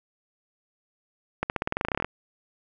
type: accelerating click train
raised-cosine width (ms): 0.5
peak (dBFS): -10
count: 16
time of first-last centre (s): 1.43-2.046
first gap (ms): 69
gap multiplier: 0.92
effects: none